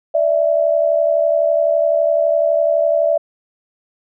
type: tone pair together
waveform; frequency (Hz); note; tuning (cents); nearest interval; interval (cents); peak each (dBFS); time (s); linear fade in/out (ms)
sine; 587.4 / 659.3; D5 / E5; 0 / 0; major second; 200; -15; 0.14-3.18; 10
effects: none